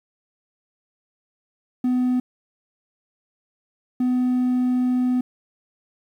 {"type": "tone bursts at uneven times", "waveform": "triangle", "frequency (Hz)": 250.8, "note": "B3", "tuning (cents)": 27, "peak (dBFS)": -15, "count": 2, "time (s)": [[1.84, 2.2], [4, 5.21]], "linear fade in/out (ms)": 5, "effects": ["tanh soft clip ceiling -11 dBFS", "9-bit"]}